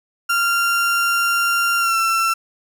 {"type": "tone with pitch glide", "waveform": "35% pulse", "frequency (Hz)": [1386, 1345], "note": ["F6", "E6"], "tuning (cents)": [-14, 34], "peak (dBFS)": -14, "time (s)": [0.29, 2.34], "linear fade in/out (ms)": 10, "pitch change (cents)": -52, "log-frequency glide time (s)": [1.79, 1.96], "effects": []}